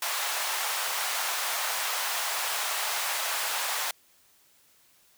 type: high-pass noise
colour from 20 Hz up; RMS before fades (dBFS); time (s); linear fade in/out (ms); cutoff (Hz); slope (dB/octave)
pink; -30; 0.02-3.91; 2; 720; 24
effects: white hiss -62 dBFS RMS until 5.17 s